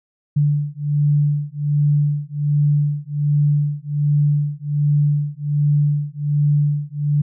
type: beating tone pair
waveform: sine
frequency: 145.8 / 147.1 Hz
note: D3 / D3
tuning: -12 / +3 cents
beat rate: 1.3 Hz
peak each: -18 dBFS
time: 0.36-7.22 s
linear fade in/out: 10 ms
effects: none